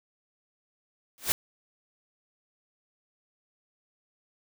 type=noise with exponential growth; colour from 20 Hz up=white; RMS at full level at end=-20 dBFS; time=1.18-1.32 s; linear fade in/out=0 ms; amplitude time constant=30 ms; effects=none